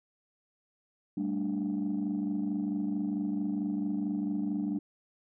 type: chord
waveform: sine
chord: G suspended second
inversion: none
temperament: just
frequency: 196 / 220.5 / 294 Hz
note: G3 / A3 / D4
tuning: 0 / +4 / +2 cents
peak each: -32 / -34 / -31 dBFS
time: 1.17-4.79 s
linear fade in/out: 5 ms
effects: tanh soft clip ceiling -24 dBFS